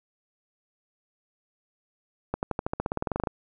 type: accelerating click train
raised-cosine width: 1 ms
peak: -13 dBFS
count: 17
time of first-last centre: 2.34-3.272 s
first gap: 89 ms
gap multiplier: 0.94
effects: none